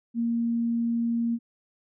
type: tone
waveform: sine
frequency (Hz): 233.1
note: A#3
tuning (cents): 0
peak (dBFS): -23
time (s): 0.14-1.39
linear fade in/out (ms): 50
effects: none